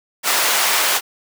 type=high-pass noise; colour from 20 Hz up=pink; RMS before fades=-17 dBFS; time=0.23-1.01 s; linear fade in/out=50 ms; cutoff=840 Hz; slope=12 dB/octave; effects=none